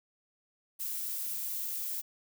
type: noise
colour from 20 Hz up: violet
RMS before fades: -36 dBFS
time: 0.79-2.02 s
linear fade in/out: 20 ms
effects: none